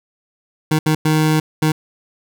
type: tone bursts at uneven times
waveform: 25% pulse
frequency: 155.56 Hz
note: D#3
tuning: in tune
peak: -9 dBFS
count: 4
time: 0.71-0.79 / 0.86-0.95 / 1.05-1.4 / 1.62-1.72 s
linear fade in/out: 5 ms
effects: none